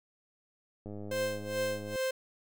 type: click train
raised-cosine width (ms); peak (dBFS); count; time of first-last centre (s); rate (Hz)
2; -30; 114; 0.86-1.957; 103
type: tone with tremolo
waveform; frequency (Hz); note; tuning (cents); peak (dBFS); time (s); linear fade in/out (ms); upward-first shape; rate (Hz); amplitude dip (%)
45% pulse; 523; C5; -1; -29; 1.11-2.11; 5; sine; 2.4; 85
effects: none